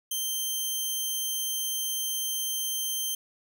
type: tone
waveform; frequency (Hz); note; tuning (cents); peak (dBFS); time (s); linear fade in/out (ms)
10% pulse; 3136; G7; 0; -20; 0.11-3.15; 5
effects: none